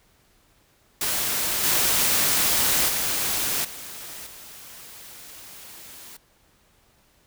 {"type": "noise with level steps", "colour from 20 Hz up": "white", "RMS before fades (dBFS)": [-25, -21, -25, -38, -43], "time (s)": [1.01, 6.17], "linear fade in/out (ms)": 5, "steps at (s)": [1.63, 2.88, 3.64, 4.26], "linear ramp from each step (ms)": 10, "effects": ["pink hiss -61 dBFS RMS until 7.26 s"]}